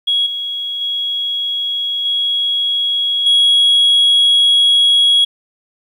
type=tone with level steps; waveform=sine; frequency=3322 Hz; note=G#7; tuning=in tune; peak=-11 / -19 / -16 / -13 / -6 dBFS; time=0.07-5.25 s; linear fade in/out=10 ms; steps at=0.26 / 0.81 / 2.05 / 3.26 s; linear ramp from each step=5 ms; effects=tanh soft clip ceiling -6 dBFS + 8-bit